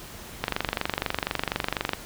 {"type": "click train", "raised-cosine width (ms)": 0.3, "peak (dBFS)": -8, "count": 37, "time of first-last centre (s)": [0.44, 1.934], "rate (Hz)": 24.1, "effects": ["pink hiss -42 dBFS RMS until 2.05 s"]}